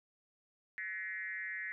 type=tone with frequency modulation; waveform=sine; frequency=1900 Hz; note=A#6; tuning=33 cents sharp; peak=-38 dBFS; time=0.78-1.72 s; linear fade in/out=0 ms; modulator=191 Hz; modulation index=1.2; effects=none